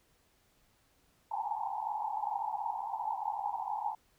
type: band-pass noise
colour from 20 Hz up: pink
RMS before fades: -36 dBFS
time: 1.31-3.95 s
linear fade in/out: 5 ms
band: 800 to 920 Hz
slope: 96 dB/octave
effects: pink hiss -70 dBFS RMS until 4.18 s